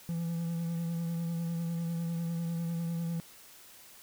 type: tone with vibrato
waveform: triangle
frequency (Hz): 167.9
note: E3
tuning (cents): +32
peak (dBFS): -29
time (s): 0.09-3.2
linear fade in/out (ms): 0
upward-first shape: triangle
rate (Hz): 10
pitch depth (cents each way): 29
effects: white hiss -54 dBFS RMS until 4.02 s